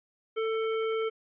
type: tone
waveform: square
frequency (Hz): 444.7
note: A4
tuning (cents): +18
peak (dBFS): -28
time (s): 0.36-1.1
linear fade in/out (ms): 20
effects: resampled to 8000 Hz